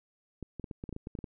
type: clicks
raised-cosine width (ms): 3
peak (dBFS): -26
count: 12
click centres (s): 0.427 / 0.597 / 0.642 / 0.712 / 0.839 / 0.892 / 0.927 / 0.964 / 1.071 / 1.152 / 1.189 / 1.242
effects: none